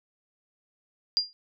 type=tone with exponential decay; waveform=sine; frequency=4800 Hz; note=D8; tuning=37 cents sharp; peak=-17 dBFS; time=1.17-1.33 s; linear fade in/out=0 ms; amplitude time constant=33 ms; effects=none